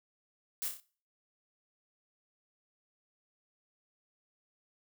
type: noise with echo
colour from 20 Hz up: blue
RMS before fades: -36 dBFS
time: 0.62-0.68 s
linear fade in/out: 0 ms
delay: 30 ms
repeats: 4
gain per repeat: -5 dB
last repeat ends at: 0.8 s
effects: noise-tail reverb RT60 0.4 s tail -19 dB re dry